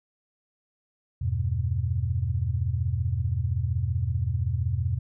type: chord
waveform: sine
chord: E minor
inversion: none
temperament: equal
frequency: 82.41 / 98 / 123.47 Hz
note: E2 / G2 / B2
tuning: 0 / 0 / 0 cents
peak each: -28 dBFS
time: 1.21-4.99 s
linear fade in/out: 10 ms
effects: none